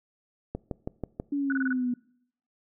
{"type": "click train", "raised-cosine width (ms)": 2, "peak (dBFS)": -18, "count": 5, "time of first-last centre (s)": [0.55, 1.199], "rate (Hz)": 6.16}
{"type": "exponential sweep", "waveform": "sine", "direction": "down", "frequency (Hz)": [287.6, 242.8], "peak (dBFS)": -25, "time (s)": [1.32, 1.94], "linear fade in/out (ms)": 5}
{"type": "tone bursts", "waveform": "sine", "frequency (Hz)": 1480, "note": "F#6", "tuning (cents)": 0, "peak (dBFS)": -27, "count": 5, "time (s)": [1.5, 1.728], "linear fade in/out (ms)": 2, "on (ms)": 24, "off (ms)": 27}
{"effects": ["noise-tail reverb RT60 0.7 s tail -23 dB re dry"]}